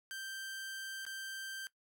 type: tone with dropouts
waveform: sawtooth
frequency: 1568 Hz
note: G6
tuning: in tune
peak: -38 dBFS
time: 0.11-1.67 s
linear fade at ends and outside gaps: 0 ms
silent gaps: 1.052-1.065 s
effects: noise-tail reverb RT60 0.1 s tail -18 dB re dry